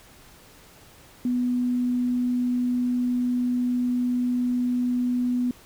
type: tone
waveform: sine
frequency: 246.9 Hz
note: B3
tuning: in tune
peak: -21 dBFS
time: 1.25-5.51 s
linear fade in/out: 2 ms
effects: pink hiss -51 dBFS RMS until 5.65 s